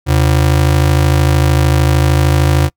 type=ring-modulated tone; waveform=square; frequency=106.7 Hz; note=G#2; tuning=47 cents sharp; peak=-6 dBFS; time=0.06-2.7 s; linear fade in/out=50 ms; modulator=26.6 Hz; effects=noise-tail reverb RT60 0.1 s tail -26 dB re dry